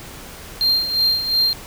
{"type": "tone with tremolo", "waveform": "triangle", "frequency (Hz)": 4186, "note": "C8", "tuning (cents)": 0, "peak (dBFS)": -12, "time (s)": [0.61, 1.53], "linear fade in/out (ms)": 0, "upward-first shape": "sine", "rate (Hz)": 2.8, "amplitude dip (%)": 65, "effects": ["pink hiss -37 dBFS RMS until 1.66 s"]}